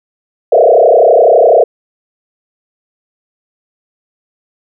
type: tone with frequency modulation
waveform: sine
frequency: 567 Hz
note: C#5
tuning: 39 cents sharp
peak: -3 dBFS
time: 0.52-1.64 s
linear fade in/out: 5 ms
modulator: 31.9 Hz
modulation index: 4
effects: none